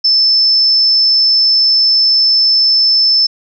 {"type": "tone", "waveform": "sine", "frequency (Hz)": 5274, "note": "E8", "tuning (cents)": 0, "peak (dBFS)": -7, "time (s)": [0.04, 3.27], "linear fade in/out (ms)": 10, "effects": []}